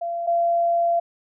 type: tone pair in turn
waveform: sine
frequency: 684 / 684 Hz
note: F5 / F5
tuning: -36 / -36 cents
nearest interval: unison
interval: 0 cents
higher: neither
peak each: -24 / -17 dBFS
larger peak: second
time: 0.01-0.27 / 0.27-1 s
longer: second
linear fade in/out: 10 ms
effects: none